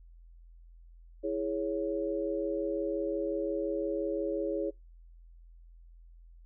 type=chord; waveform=sine; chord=C# minor; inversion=first; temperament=equal; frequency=329.6 / 415.3 / 554.4 Hz; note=E4 / G#4 / C#5; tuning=0 / 0 / 0 cents; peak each=-34 dBFS; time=1.23-4.71 s; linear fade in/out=20 ms; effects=noise-tail reverb RT60 0.2 s tail -26 dB re dry + added 42 Hz sine -51 dBFS peak until 6.45 s